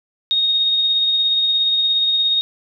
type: tone with tremolo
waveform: sine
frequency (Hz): 3724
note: A#7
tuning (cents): -2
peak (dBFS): -13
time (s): 0.31-2.41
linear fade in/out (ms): 0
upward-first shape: sine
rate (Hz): 17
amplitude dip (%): 25
effects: none